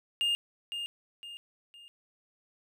triangle tone with echo, 2823 Hz, F7, 18 cents sharp, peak -24 dBFS, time 0.21-0.35 s, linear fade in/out 0 ms, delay 510 ms, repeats 3, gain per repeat -8 dB, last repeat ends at 1.88 s, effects none

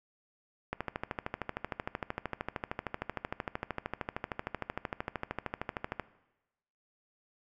click train, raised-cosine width 0.5 ms, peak -18 dBFS, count 70, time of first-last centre 0.73-5.997 s, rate 13.1 Hz, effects noise-tail reverb RT60 1.0 s tail -18 dB re dry

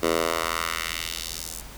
10% pulse tone with high-pass filter sweep, 82.41 Hz, E2, in tune, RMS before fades -28 dBFS, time 0.02-1.62 s, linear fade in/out 20 ms, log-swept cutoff 380 to 8200 Hz, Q 1.2, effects added 50 Hz sine -43 dBFS peak until 1.77 s + pink hiss -43 dBFS RMS until 1.77 s

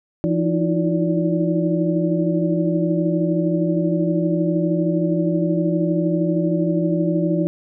sine tone cluster, 170.3 / 312.1 / 324.8 / 351.4 / 579 Hz, F3 / D#4 / E4 / F4 / D5, -43 / +5 / -26 / +11 / -25 cents, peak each -20 / -22 / -26 / -26 / -25 dBFS, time 0.24-7.47 s, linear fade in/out 0 ms, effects none

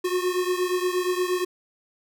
square beating tone pair, 360 / 368.5 Hz, F#4 / F#4, -47 / -7 cents, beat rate 8.5 Hz, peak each -25 / -28 dBFS, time 0.04-1.45 s, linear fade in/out 10 ms, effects none

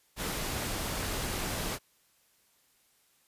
pink noise, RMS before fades -34 dBFS, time 0.16-1.79 s, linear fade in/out 50 ms, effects white hiss -68 dBFS RMS until 3.27 s + resampled to 32000 Hz

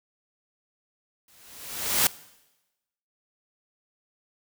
white noise with exponential growth, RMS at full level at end -19 dBFS, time 1.28-2.07 s, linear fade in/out 2 ms, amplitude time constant 170 ms, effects noise-tail reverb RT60 1.0 s tail -20 dB re dry

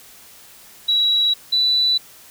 sine tone pair in turn, 3892 / 3971 Hz, B7 / B7, -26 / +9 cents, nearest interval unison, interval 35 cents, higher second, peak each -14 dBFS, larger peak neither, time 0.88-1.34 / 1.52-1.98 s, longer neither, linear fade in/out 10 ms, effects white hiss -45 dBFS RMS until 2.3 s

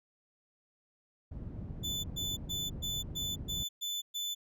white low-pass noise, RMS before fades -42 dBFS, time 1.31-3.64 s, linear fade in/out 10 ms, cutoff 140 Hz, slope 12 dB/octave
35% pulse tone bursts, 3500 Hz, A7, 10 cents flat, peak -32 dBFS, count 8, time 1.83-4.35 s, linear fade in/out 20 ms, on 210 ms, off 120 ms
effects none

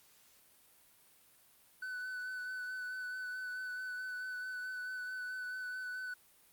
triangle tone with vibrato, 1500 Hz, F#6, 23 cents sharp, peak -37 dBFS, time 1.82-6.14 s, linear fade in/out 5 ms, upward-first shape sine, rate 4.6 Hz, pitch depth 18 cents each way, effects white hiss -65 dBFS RMS until 6.52 s + Opus 48 kbps

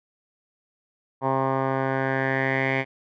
10% pulse tone with low-pass filter sweep, 133.6 Hz, C3, 36 cents sharp, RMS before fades -24 dBFS, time 1.21-2.85 s, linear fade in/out 50 ms, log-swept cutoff 1000 to 2300 Hz, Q 4.7, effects none

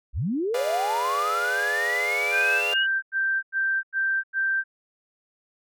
sine linear sweep, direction up, 38.89 to 2954 Hz, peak -23 dBFS, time 0.13-2.87 s, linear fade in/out 50 ms
sawtooth chord, G# diminished seventh, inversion none, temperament equal, 415.3 / 493.9 / 587.3 / 698.5 Hz, G#4 / B4 / D5 / F5, 0 / 0 / 0 / 0 cents, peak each -30 dBFS, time 0.54-2.74 s, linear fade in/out 5 ms
sine tone bursts, 1568 Hz, G6, in tune, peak -21 dBFS, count 6, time 2.31-4.64 s, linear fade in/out 50 ms, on 310 ms, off 94 ms
effects none

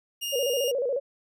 sawtooth tone, 2835 Hz, F7, 25 cents sharp, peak -26 dBFS, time 0.21-0.72 s, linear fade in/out 20 ms
sine tone with vibrato, 519 Hz, C5, 14 cents flat, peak -24 dBFS, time 0.32-1 s, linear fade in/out 20 ms, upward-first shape square, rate 14 Hz, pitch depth 120 cents each way
effects none

